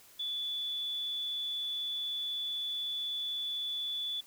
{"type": "tone", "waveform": "sine", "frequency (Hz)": 3456, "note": "A7", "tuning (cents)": -32, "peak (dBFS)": -33, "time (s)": [0.19, 4.21], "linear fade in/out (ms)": 10, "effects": ["white hiss -58 dBFS RMS until 4.26 s"]}